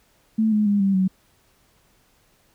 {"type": "tone with pitch steps", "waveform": "sine", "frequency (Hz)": [220, 211.5, 203.4, 195.55, 188.01], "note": ["A3", "G#3", "G#3", "G3", "F#3"], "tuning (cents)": [0, 32, -36, -4, 28], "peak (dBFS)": -16, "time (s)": [0.38, 1.08], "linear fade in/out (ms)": 10, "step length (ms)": 140, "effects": ["pink hiss -61 dBFS RMS until 2.54 s"]}